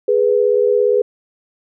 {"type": "tone pair together", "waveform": "sine", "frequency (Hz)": [415.3, 492.7], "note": ["G#4", "B4"], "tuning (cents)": [0, -4], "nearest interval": "minor third", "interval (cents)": 296, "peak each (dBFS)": -14, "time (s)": [0.08, 1.02], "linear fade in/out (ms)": 5, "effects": []}